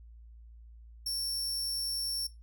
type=tone; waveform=sawtooth; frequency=5450 Hz; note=F8; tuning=43 cents flat; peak=-29 dBFS; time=1.06-2.27 s; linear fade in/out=5 ms; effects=noise-tail reverb RT60 0.2 s tail -17 dB re dry + added 57 Hz sine -49 dBFS peak until 2.42 s